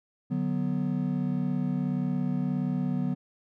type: chord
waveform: triangle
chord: B minor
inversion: first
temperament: just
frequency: 148.16 / 185.21 / 246.9 Hz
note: D3 / F#3 / B3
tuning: +16 / +2 / 0 cents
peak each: -29 / -28 / -28 dBFS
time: 0.3-3.15 s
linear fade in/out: 20 ms
effects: none